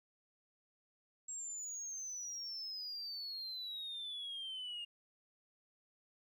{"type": "exponential sweep", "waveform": "sine", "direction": "down", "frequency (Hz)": [7630, 2821], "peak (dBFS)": -40, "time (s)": [1.28, 4.85], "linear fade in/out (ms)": 10, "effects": ["tanh soft clip ceiling -39 dBFS", "13-bit"]}